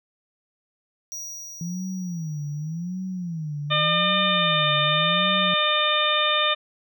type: tone with exponential decay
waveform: square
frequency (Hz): 5770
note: F#8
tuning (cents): -44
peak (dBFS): -31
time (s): 1.12-3.84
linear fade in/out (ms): 0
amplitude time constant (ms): 590
type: tone with vibrato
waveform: sine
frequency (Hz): 165.4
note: E3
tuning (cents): +6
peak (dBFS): -27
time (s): 1.61-5.54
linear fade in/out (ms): 2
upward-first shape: sine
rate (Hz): 0.87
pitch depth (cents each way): 220
type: harmonic tone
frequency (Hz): 604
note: D5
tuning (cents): +48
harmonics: 1 / 2 / 3 / 4 / 5 / 6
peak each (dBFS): -27 / -24 / -29 / -28 / -28 / -23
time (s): 3.7-6.55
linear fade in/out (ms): 20
effects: none